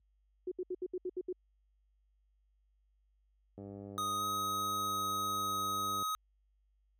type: tone bursts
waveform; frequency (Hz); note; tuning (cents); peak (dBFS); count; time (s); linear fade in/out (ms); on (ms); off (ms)
sine; 364.7; F#4; -25; -34; 8; 0.47-1.328; 5; 46; 70
type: click train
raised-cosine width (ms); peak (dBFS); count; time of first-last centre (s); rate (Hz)
2; -34; 245; 3.58-6.025; 99.8
type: tone with pitch glide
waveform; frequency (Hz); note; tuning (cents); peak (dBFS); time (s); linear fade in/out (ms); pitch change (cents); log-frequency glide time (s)
square; 1248 to 1264; D#6 to D#6; +5 to +27; -34; 3.98-6.15; 0; +22; 4.17-4.24
effects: added 50 Hz sine -61 dBFS peak until 6.99 s + high-pass 80 Hz 12 dB/octave